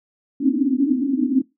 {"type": "band-pass noise", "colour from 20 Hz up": "pink", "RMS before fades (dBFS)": -19, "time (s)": [0.4, 1.42], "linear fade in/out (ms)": 5, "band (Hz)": [250, 300], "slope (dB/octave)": 96, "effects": ["noise-tail reverb RT60 0.2 s tail -22 dB re dry"]}